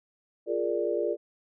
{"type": "chord", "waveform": "sine", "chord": "Bb dominant seventh", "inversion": "second", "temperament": "equal", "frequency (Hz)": [349.2, 415.3, 466.2, 587.3], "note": ["F4", "Ab4", "Bb4", "D5"], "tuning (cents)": [0, 0, 0, 0], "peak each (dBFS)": -31, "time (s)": [0.46, 1.17], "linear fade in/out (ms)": 50, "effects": []}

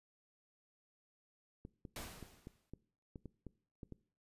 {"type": "clicks", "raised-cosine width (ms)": 3, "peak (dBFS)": -35, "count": 10, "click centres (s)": [1.651, 1.852, 2.227, 2.471, 2.736, 3.158, 3.257, 3.467, 3.832, 3.923]}
{"type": "noise with exponential decay", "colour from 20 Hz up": "pink", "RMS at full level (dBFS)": -44, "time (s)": [1.96, 2.7], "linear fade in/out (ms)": 1, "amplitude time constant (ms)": 160}
{"effects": ["noise-tail reverb RT60 0.5 s tail -21 dB re dry", "resampled to 32000 Hz"]}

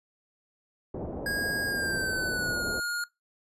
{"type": "low-pass noise", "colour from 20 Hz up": "white", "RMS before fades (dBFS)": -36, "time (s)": [0.94, 2.8], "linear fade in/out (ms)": 5, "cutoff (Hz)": 600, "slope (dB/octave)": 24}
{"type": "tone with pitch glide", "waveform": "square", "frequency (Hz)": [1638, 1426], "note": ["G#6", "F6"], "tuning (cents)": [-24, 36], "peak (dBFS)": -29, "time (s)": [1.26, 3.04], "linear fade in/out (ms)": 2, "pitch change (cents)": -240, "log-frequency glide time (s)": [1.66, 2.64]}
{"effects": ["noise-tail reverb RT60 0.2 s tail -22 dB re dry", "resampled to 32000 Hz"]}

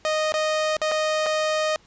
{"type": "tone with dropouts", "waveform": "sawtooth", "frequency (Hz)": 620, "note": "D#5", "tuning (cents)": -6, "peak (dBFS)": -17, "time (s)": [0.05, 1.76], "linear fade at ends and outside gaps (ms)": 0, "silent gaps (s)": [[0.321, 0.34], [0.767, 0.816], [0.914, 0.918], [1.261, 1.265]], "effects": ["pink hiss -56 dBFS RMS until 1.86 s", "resampled to 16000 Hz"]}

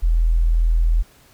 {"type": "tone", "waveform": "sine", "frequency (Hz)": 41.2, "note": "E1", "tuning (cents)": 0, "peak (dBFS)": -13, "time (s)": [0.02, 1.03], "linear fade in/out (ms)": 20, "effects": ["pink hiss -52 dBFS RMS until 1.33 s"]}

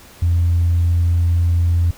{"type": "tone", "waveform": "sine", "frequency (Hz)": 85.6, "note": "F2", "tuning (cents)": -34, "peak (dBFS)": -11, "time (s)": [0.22, 1.91], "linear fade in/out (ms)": 5, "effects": ["tanh soft clip ceiling -9 dBFS", "pink hiss -43 dBFS RMS until 1.97 s"]}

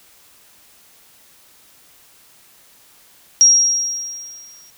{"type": "tone with exponential decay", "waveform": "sine", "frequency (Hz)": 5630, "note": "F8", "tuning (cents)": 13, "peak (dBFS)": -5, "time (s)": [3.41, 4.7], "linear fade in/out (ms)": 0, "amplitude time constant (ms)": 280, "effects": ["white hiss -50 dBFS RMS until 4.77 s"]}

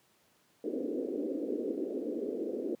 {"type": "band-pass noise", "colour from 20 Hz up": "pink", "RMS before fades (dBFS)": -35, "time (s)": [0.64, 2.75], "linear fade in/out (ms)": 2, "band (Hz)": [250, 500], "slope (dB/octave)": 48, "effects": ["pink hiss -68 dBFS RMS until 2.8 s", "high-pass 150 Hz 12 dB/octave"]}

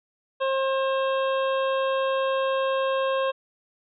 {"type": "harmonic tone with a mistuned harmonic", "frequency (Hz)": 534, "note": "C5", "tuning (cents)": 35, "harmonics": [1, 2, 3, 5, 6, 7], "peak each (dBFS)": [-23, -28, -35, -37, -39, -42], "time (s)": [0.4, 3.32], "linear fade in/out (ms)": 20, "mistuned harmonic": 6, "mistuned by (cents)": 22, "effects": []}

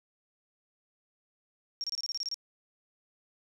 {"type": "tone bursts", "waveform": "sine", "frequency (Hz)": 5560, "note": "F8", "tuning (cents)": -9, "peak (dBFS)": -31, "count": 10, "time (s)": [1.81, 2.343], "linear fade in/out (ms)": 0, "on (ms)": 29, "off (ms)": 27, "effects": ["11-bit"]}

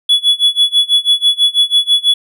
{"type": "tone with tremolo", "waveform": "triangle", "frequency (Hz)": 3400, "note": "G#7", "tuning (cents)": 40, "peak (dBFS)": -4, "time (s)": [0.09, 2.14], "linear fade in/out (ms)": 5, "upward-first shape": "sine", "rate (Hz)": 6.1, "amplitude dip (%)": 95, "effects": []}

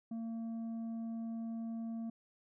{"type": "tone with tanh clipping", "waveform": "sine", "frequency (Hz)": 227.6, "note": "A#3", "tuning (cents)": -41, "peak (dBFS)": -39, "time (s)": [0.11, 2.1], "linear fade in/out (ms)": 5, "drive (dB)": 5, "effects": []}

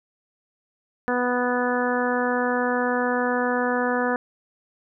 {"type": "harmonic tone", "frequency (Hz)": 246.9, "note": "B3", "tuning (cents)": 0, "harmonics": [1, 2, 3, 4, 5, 6, 7], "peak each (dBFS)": [-26, -25, -29, -30, -32, -30, -30], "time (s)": [1.08, 4.16], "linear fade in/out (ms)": 0, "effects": []}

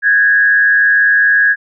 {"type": "tone with frequency modulation", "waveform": "sine", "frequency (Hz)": 1653, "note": "G#6", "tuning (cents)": -9, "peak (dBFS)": -7, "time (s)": [0.02, 1.56], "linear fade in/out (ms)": 50, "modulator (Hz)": 125, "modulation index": 0.57, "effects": []}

